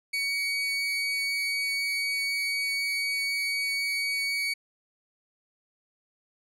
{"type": "tone", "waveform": "30% pulse", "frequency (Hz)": 2249, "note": "C#7", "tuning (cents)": 24, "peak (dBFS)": -24, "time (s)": [0.13, 4.54], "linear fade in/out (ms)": 10, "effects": ["low-pass 11000 Hz 12 dB/octave"]}